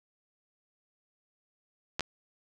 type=clicks; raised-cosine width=0.2 ms; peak=-13 dBFS; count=2; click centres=1.995 / 2.007 s; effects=none